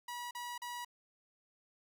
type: tone bursts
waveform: sawtooth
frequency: 968 Hz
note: B5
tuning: 35 cents flat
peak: -37 dBFS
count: 3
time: 0.08-0.848 s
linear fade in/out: 5 ms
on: 230 ms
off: 39 ms
effects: none